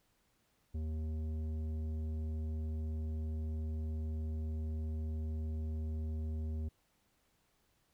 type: tone with tanh clipping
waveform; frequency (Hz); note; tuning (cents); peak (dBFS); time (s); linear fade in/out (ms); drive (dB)
sine; 78.4; D#2; +14; -37; 0.74-6.69; 10; 11
effects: pink hiss -75 dBFS RMS until 7.93 s